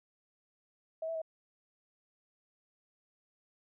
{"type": "tone with pitch steps", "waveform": "sine", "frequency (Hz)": [643, 657, 641], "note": ["E5", "E5", "E5"], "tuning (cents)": [-43, -6, -49], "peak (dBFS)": -34, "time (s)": [1.02, 1.218], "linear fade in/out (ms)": 5, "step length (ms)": 66, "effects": []}